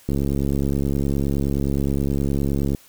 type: click train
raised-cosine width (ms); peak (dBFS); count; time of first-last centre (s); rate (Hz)
3; -10; 186; 0.09-2.748; 69.6
effects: white hiss -51 dBFS RMS until 2.88 s